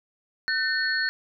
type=tone cluster; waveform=sine; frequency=1517 / 1802 / 4335 Hz; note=F#6 / A6 / C#8; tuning=+43 / +41 / -39 cents; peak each=-27 / -26 / -29 dBFS; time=0.48-1.09 s; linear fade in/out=0 ms; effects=none